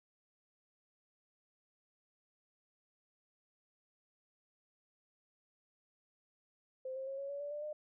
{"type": "tone with pitch steps", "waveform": "sine", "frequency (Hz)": [520, 531.2, 542.7, 554.4, 566.4, 578.6, 591.1, 603.9], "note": ["C5", "C5", "C#5", "C#5", "C#5", "D5", "D5", "D5"], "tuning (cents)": [-11, 26, -37, 0, 37, -26, 11, 48], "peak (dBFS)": -39, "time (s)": [6.85, 7.73], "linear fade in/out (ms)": 5, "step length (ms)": 110, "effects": []}